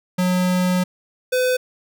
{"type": "tone pair in turn", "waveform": "square", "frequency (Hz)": [181.8, 505.7], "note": ["F#3", "B4"], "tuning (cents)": [-30, 41], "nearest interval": "octave + tritone", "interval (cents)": 1771, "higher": "second", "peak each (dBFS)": [-17, -17], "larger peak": "neither", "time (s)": [[0.18, 0.84], [1.32, 1.57]], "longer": "first", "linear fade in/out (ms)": 10, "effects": []}